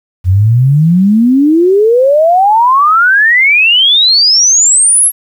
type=exponential sweep; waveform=sine; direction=up; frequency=87.31 to 11510 Hz; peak=-4 dBFS; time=0.24-5.12 s; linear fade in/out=50 ms; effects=7-bit